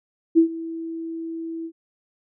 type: tone with ADSR envelope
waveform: sine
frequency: 328.4 Hz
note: E4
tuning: 6 cents flat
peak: -9 dBFS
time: 0.35-1.72 s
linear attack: 29 ms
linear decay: 99 ms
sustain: -19 dB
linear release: 67 ms
effects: none